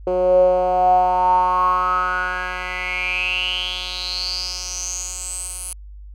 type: tone with band-pass filter sweep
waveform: 10% pulse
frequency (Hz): 182.1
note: F#3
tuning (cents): -27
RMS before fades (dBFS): -20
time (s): 0.07-5.73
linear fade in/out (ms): 2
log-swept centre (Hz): 460 to 10000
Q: 9.3
effects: added 50 Hz sine -35 dBFS peak until 6.14 s